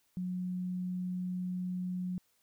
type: tone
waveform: sine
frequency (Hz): 181.6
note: F#3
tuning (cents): -32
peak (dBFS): -33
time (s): 0.17-2.18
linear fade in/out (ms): 0
effects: white hiss -73 dBFS RMS until 2.42 s